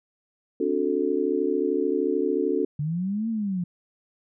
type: chord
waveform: sine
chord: D dominant seventh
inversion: third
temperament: just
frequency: 264.3 / 293.7 / 367.1 / 440.5 Hz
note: C4 / D4 / F#4 / A4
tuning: +18 / 0 / -14 / +2 cents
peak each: -30 / -27 / -26 / -26 dBFS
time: 0.6-2.65 s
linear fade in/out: 5 ms
type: linear two-way sweep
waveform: sine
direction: up then down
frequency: 142.3 to 230 to 171.6 Hz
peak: -24 dBFS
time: 2.79-3.64 s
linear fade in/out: 5 ms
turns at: 3.29 s
effects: none